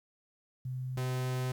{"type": "tone pair in turn", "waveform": ["sine", "45% pulse"], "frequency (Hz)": [128.4, 127.86], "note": ["C3", "C3"], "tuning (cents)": [-32, -40], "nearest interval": "unison", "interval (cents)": 8, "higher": "first", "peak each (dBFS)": [-34, -31], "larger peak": "second", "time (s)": [[0.65, 0.97], [0.97, 1.52]], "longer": "second", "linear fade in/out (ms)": 5, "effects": ["11-bit"]}